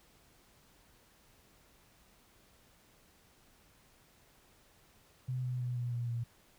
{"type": "tone with pitch steps", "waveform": "sine", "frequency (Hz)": [127.4, 125.43, 123.49, 121.58, 119.7, 117.84], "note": ["C3", "B2", "B2", "B2", "A#2", "A#2"], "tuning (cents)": [-46, 27, 0, -27, 46, 19], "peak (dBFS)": -33, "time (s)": [5.28, 6.24], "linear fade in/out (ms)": 10, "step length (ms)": 160, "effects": ["pink hiss -65 dBFS RMS until 6.58 s"]}